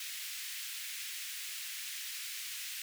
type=high-pass noise; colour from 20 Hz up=pink; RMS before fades=-42 dBFS; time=0-2.82 s; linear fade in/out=2 ms; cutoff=2000 Hz; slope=24 dB/octave; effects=none